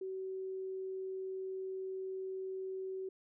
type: tone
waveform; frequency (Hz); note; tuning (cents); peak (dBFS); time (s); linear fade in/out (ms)
sine; 379.1; F#4; +42; -38; 0.01-3.09; 5
effects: none